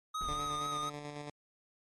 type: tone with vibrato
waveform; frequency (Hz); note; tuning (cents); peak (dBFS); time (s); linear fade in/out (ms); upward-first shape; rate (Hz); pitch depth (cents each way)
square; 1244.5; D#6; 0; -35; 0.14-0.9; 10; sine; 4.2; 35
type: noise with exponential decay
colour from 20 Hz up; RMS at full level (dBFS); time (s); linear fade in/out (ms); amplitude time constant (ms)
brown; -41; 0.21-1.27; 1; 230
type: tone with tremolo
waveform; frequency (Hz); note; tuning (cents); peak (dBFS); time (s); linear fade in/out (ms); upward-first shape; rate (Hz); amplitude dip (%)
10% pulse; 146.83; D3; 0; -32; 0.28-1.3; 2; square; 9.1; 35
effects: low-pass 8000 Hz 12 dB/octave + MP3 64 kbps